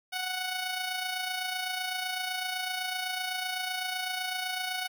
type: tone with amplitude modulation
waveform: 10% pulse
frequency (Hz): 740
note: F#5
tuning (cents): 0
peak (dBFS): -21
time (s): 0.12-4.88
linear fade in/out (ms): 20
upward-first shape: sine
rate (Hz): 27.9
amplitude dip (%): 45
effects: none